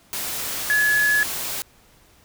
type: tone in noise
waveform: sine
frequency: 1699 Hz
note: G#6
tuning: 39 cents sharp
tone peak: -16 dBFS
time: 0.7-1.23 s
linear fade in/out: 0 ms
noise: white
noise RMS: -28 dBFS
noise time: 0.13-1.62 s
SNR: +9 dB
effects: pink hiss -55 dBFS RMS until 2.24 s